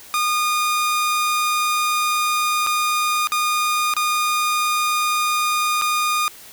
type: tone with dropouts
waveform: sawtooth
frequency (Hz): 1222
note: D#6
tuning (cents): -32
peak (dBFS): -14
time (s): 0.14-6.28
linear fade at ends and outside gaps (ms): 0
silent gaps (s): 2.665-2.67 / 3.272-3.32 / 3.938-3.966 / 5.814-5.82
effects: white hiss -42 dBFS RMS until 6.52 s